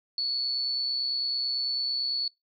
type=tone with amplitude modulation; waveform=sine; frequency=4435 Hz; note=C#8; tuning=in tune; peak=-24 dBFS; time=0.18-2.28 s; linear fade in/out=2 ms; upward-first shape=sine; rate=129 Hz; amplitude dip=40%; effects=noise-tail reverb RT60 0.2 s tail -26 dB re dry